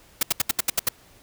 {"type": "noise bursts", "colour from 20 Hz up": "white", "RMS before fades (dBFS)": -20, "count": 8, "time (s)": [0.21, 0.888], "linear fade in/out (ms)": 5, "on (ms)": 20, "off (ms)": 74, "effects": ["pink hiss -54 dBFS RMS until 1.22 s"]}